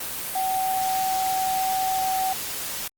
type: tone in noise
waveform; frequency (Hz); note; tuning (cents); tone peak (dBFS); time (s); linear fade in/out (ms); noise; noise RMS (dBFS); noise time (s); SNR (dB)
sine; 760; F#5; +46; -22; 0.35-2.33; 5; white; -31; 0-2.88; +6
effects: Opus 32 kbps